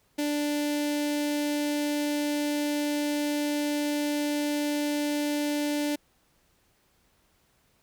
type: tone with notch filter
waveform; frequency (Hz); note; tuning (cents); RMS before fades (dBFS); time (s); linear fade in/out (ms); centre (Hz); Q
sawtooth; 293.7; D4; 0; -28; 0.18-5.96; 10; 1200; 1.2
effects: pink hiss -67 dBFS RMS until 7.82 s